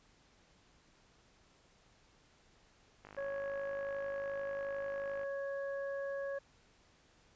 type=click train; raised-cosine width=0.5 ms; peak=-36 dBFS; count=113; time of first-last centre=3.05-5.233 s; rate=51.3 Hz
type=harmonic tone; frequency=554.4 Hz; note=C#5; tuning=in tune; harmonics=1 / 2 / 3; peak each=-37 / -52 / -47 dBFS; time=3.17-6.39 s; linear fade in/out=10 ms
effects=pink hiss -67 dBFS RMS until 7.35 s + resampled to 16000 Hz